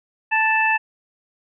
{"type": "harmonic tone", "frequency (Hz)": 880, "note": "A5", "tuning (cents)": 0, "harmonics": [1, 2, 3], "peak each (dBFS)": [-20, -20, -20], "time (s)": [0.31, 0.78], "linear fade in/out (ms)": 20, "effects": []}